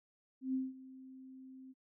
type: tone with ADSR envelope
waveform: sine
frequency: 261.6 Hz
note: C4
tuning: in tune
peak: -31 dBFS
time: 0.41-1.74 s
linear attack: 130 ms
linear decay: 190 ms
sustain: -19 dB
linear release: 32 ms
effects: noise-tail reverb RT60 0.1 s tail -26 dB re dry